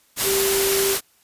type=tone in noise; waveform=sine; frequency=391.7 Hz; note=G4; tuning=1 cent flat; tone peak=-20 dBFS; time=0.23-0.97 s; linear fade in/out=50 ms; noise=white; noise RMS=-21 dBFS; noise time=0.16-1.01 s; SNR=-2 dB; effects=white hiss -59 dBFS RMS until 1.23 s + resampled to 32000 Hz